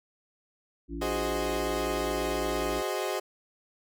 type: harmonic tone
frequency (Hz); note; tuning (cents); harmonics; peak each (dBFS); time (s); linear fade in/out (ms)
56.8; A#1; -44; 1 / 3 / 5 / 6; -37 / -43 / -37 / -40; 0.88-2.83; 50
type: chord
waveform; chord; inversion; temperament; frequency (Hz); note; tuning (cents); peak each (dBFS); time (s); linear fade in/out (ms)
30% pulse; Ab dominant seventh; third; equal; 370 / 415.3 / 523.3 / 622.3; Gb4 / Ab4 / C5 / Eb5; 0 / 0 / 0 / 0; -31 / -32 / -33 / -32; 1.01-3.2; 10
effects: none